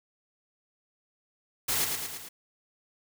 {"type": "noise with echo", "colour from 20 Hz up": "white", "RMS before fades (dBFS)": -28, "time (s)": [1.68, 1.85], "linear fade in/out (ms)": 10, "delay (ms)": 110, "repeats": 4, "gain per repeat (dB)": -4, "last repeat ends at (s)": 2.29, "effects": []}